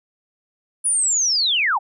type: linear sweep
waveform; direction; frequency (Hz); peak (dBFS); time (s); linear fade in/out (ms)
sine; down; 10000 to 703; -16; 0.84-1.79; 20
effects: none